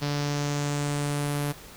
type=tone with low-pass filter sweep; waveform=sawtooth; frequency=145 Hz; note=D3; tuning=22 cents flat; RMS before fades=-28 dBFS; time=0.01-1.53 s; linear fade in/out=20 ms; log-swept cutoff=4900 to 12000 Hz; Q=2.8; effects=pink hiss -46 dBFS RMS until 1.76 s